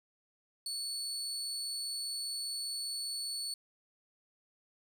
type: tone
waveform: 30% pulse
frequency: 4435 Hz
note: C#8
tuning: in tune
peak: -33 dBFS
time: 0.66-3.54 s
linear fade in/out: 2 ms
effects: none